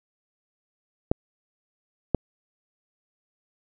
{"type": "clicks", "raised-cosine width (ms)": 2, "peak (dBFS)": -6, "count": 2, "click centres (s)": [1.115, 2.147], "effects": []}